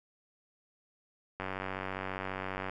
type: click train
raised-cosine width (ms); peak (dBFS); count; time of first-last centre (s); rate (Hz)
0.5; -21; 124; 1.4-2.696; 94.9
effects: none